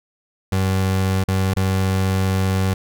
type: tone with dropouts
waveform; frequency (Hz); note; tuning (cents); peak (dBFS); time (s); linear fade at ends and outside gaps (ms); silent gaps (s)
30% pulse; 95.1; F#2; +48; -14; 0.52-2.74; 5; 1.239-1.282 / 1.539-1.564
effects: none